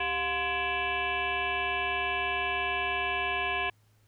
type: tone with frequency modulation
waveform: sine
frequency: 1684 Hz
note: G#6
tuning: 24 cents sharp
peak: -27 dBFS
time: 0-3.7 s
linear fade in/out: 5 ms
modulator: 323 Hz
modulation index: 3.8
effects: added 106 Hz sine -62 dBFS peak until 4.07 s + pink hiss -70 dBFS RMS until 4.07 s